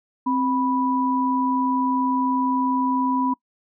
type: tone pair together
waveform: sine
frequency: 262.1 / 985 Hz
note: C4 / B5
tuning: +3 / -5 cents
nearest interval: octave + major seventh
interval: 2292 cents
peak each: -21 / -22 dBFS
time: 0.26-3.34 s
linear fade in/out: 10 ms
effects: noise-tail reverb RT60 0.1 s tail -24 dB re dry